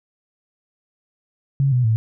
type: tone with pitch steps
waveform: sine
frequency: 137.7 / 124.6 / 111.3 Hz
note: C#3 / B2 / A2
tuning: -11 / +16 / +20 cents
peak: -14 dBFS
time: 1.6-1.96 s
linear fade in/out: 0 ms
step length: 120 ms
effects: none